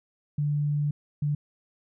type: tone bursts at uneven times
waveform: sine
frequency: 146.83 Hz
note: D3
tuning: in tune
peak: -23 dBFS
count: 2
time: 0.38-0.91 / 1.22-1.35 s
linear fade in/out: 5 ms
effects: none